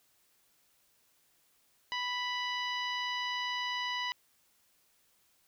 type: harmonic tone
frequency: 987.8 Hz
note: B5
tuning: in tune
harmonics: 1 / 2 / 3 / 4 / 5 / 6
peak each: -37 / -37 / -38 / -44 / -46 / -55 dBFS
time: 1.92-4.12 s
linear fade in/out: 0 ms
effects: white hiss -70 dBFS RMS until 5.47 s